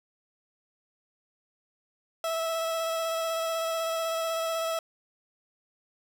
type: tone with vibrato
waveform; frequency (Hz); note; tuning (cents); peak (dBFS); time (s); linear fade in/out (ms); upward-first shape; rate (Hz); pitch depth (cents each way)
30% pulse; 655; E5; -11; -25; 2.24-4.79; 2; square; 16; 12
effects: none